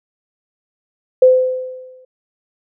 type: tone with exponential decay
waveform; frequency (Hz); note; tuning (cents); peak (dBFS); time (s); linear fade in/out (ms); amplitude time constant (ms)
sine; 512; C5; -38; -3; 1.22-2.05; 5; 180
effects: none